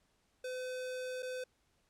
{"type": "tone with dropouts", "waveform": "square", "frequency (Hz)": 508, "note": "B4", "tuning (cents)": 49, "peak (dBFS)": -39, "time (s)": [0.44, 1.44], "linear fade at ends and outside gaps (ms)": 5, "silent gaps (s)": [1.224, 1.228], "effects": ["pink hiss -75 dBFS RMS until 1.89 s", "low-pass 10000 Hz 12 dB/octave"]}